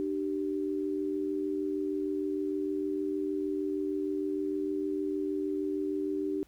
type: tone pair together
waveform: sine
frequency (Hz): 299.9 / 386.4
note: D4 / G4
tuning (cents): +36 / -25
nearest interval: major third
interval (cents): 439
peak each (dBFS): -32 / -32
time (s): 0-6.43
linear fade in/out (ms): 0
effects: added 60 Hz sine -61 dBFS peak until 6.47 s + pink hiss -65 dBFS RMS until 6.47 s